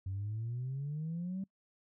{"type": "exponential sweep", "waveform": "sine", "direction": "up", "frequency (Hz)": [93.2, 196], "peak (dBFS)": -34, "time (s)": [0.06, 1.44], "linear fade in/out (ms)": 5, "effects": ["noise-tail reverb RT60 0.1 s tail -26 dB re dry", "tanh soft clip ceiling -32 dBFS"]}